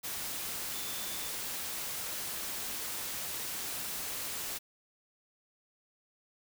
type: tone in noise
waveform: sine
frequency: 3520 Hz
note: A7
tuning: in tune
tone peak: -47 dBFS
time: 0.72-1.3 s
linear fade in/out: 20 ms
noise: white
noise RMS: -38 dBFS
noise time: 0.03-4.59 s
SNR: -12 dB
effects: none